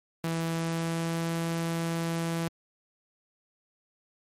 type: tone with pitch glide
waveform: sawtooth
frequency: 164.81 to 166.34 Hz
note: E3 to E3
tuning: 0 to +16 cents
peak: -24 dBFS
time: 0.24-2.48 s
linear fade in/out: 2 ms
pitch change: +16 cents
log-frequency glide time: 0.49-1.34 s
effects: MP3 64 kbps